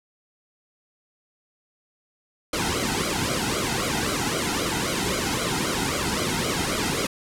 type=noise with flanger; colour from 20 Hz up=pink; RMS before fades=-25 dBFS; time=2.53-7.07 s; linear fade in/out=5 ms; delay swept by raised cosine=1.1 to 1.78 ms; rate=3.8 Hz; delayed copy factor=-0.9; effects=low-pass 10000 Hz 12 dB/octave